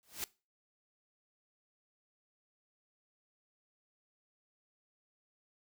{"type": "noise with exponential growth", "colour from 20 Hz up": "white", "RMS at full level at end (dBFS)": -35, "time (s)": [0.03, 0.24], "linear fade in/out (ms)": 0, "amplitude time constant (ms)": 44, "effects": ["noise-tail reverb RT60 0.3 s tail -21 dB re dry"]}